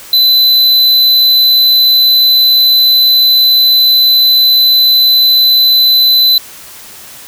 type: tone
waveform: square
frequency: 4017 Hz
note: B7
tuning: 29 cents sharp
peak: -5 dBFS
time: 0.13-6.38 s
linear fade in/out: 2 ms
effects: white hiss -32 dBFS RMS until 7.27 s

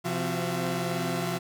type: tone cluster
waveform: sawtooth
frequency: 130.1 / 173.2 / 257.8 / 367.6 / 674 Hz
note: C3 / F3 / C4 / F#4 / E5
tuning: -9 / -14 / -26 / -11 / +38 cents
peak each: -31 / -27 / -34 / -31 / -31 dBFS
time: 0.04-1.39 s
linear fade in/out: 20 ms
effects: none

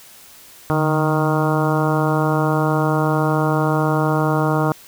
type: harmonic tone with a mistuned harmonic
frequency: 155.56 Hz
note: D#3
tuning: in tune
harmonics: 1 / 2 / 3 / 4 / 5 / 6 / 7 / 8 / 9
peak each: -19 / -22 / -24 / -25 / -26 / -27 / -27 / -28 / -29 dBFS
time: 0.7-4.72 s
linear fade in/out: 0 ms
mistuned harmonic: 1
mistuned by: -68 cents
effects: white hiss -44 dBFS RMS until 4.87 s

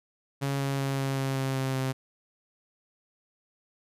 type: tone with pitch steps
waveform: sawtooth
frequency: 138.59 / 137.63 / 136.68 / 135.74 / 134.8 / 133.87 / 132.94 / 132.03 Hz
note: C#3 / C#3 / C#3 / C#3 / C#3 / C3 / C3 / C3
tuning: 0 / -12 / -24 / -36 / -48 / +40 / +28 / +16 cents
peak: -23 dBFS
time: 0.41-1.93 s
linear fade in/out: 20 ms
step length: 190 ms
effects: resampled to 32000 Hz

